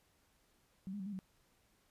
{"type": "tone with pitch steps", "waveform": "sine", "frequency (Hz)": [190, 205.6, 188.7, 206.6, 188.2], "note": ["F#3", "G#3", "F#3", "G#3", "F#3"], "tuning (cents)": [46, -17, 34, -9, 30], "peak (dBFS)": -40, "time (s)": [0.87, 1.19], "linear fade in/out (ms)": 0, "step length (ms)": 64, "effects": ["pink hiss -73 dBFS RMS until 1.9 s", "resampled to 32000 Hz"]}